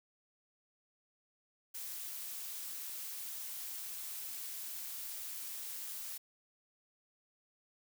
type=noise with amplitude modulation; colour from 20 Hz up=blue; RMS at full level=-42 dBFS; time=1.74-6.18 s; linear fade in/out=10 ms; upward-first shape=sine; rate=230 Hz; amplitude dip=35%; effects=none